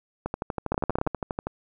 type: two click trains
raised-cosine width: 1 ms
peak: -10 / -14 dBFS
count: 7 / 16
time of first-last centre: 0.72-1.073 / 0.26-1.47 s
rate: 17 / 12.4 Hz
effects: none